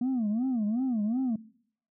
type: tone with vibrato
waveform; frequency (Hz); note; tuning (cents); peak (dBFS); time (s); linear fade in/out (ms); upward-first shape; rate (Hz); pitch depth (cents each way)
sine; 233.7; A#3; +5; -23; 0.01-1.36; 5; sine; 2.7; 220
effects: noise-tail reverb RT60 0.6 s tail -21 dB re dry + tanh soft clip ceiling -24 dBFS